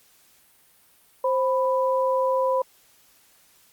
sine tone pair together, 525.2 / 992 Hz, C5 / B5, +6 / +7 cents, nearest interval major seventh, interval 1101 cents, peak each -21 / -24 dBFS, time 1.24-2.62 s, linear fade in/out 5 ms, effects white hiss -58 dBFS RMS until 3.72 s + Opus 48 kbps

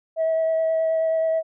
sine tone with vibrato, 646 Hz, E5, 35 cents flat, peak -17 dBFS, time 0.16-1.43 s, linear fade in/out 50 ms, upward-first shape sine, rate 9.4 Hz, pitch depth 10 cents each way, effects tanh soft clip ceiling -16 dBFS

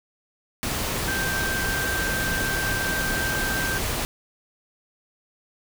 sine tone in noise, 1568 Hz, G6, in tune, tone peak -26 dBFS, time 1.08-3.78 s, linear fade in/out 0 ms, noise pink, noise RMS -27 dBFS, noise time 0.63-4.05 s, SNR -2 dB, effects none

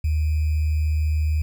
sine tone with sample-and-hold, 77 Hz, D#2, 17 cents flat, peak -18 dBFS, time 0.04-1.42 s, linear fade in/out 5 ms, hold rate 2450 Hz, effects none

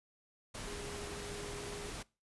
sine tone in noise, 409.4 Hz, G#4, 25 cents flat, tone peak -47 dBFS, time 0.65-1.9 s, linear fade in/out 10 ms, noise pink, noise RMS -44 dBFS, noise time 0.54-2.03 s, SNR -6 dB, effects noise-tail reverb RT60 0.3 s tail -23 dB re dry + resampled to 24000 Hz

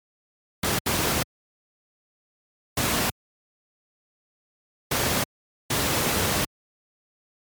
pink noise bursts at uneven times, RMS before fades -23 dBFS, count 5, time 0.63-0.79 / 0.86-1.23 / 2.77-3.1 / 4.91-5.24 / 5.7-6.45 s, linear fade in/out 5 ms, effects high-pass 80 Hz 12 dB/octave + MP3 96 kbps

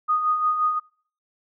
sine tone with tremolo, 1239 Hz, D#6, 8 cents flat, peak -17 dBFS, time 0.08-0.8 s, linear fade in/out 20 ms, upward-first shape sine, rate 5.7 Hz, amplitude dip 50%, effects noise-tail reverb RT60 0.5 s tail -25 dB re dry

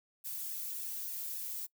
violet noise with flanger, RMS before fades -40 dBFS, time 0.24-1.67 s, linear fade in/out 20 ms, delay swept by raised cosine 1.1 to 2.7 ms, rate 3.5 Hz, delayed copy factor +0.95, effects noise-tail reverb RT60 0.1 s tail -23 dB re dry

